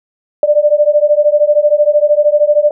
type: beating tone pair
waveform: sine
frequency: 587.3 / 600.3 Hz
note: D5 / D5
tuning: 0 / +38 cents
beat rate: 13 Hz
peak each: -10 dBFS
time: 0.43-2.71 s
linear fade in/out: 2 ms
effects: none